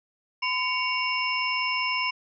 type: tone cluster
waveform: sine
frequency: 1015 / 2235 / 2781 / 5280 Hz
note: B5 / C#7 / F7 / E8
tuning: +47 / +14 / -8 / +2 cents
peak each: -29 / -29 / -29 / -33 dBFS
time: 0.42-2.11 s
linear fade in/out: 10 ms
effects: none